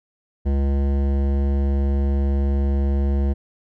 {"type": "tone with hard clipping", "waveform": "sine", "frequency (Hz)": 69.3, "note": "C#2", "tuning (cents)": 0, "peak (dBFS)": -19, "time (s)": [0.45, 3.34], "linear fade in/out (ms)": 20, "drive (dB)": 15, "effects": []}